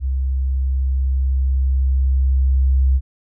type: tone with level ramp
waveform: sine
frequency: 66 Hz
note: C2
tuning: 16 cents sharp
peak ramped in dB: -17 to -11 dBFS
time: 0-3.01 s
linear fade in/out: 50 ms
effects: none